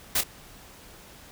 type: noise with echo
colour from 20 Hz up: white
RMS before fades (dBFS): -24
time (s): 0.15-0.21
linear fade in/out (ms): 5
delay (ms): 26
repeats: 1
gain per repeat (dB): -9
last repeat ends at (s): 0.236
effects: pink hiss -49 dBFS RMS until 1.31 s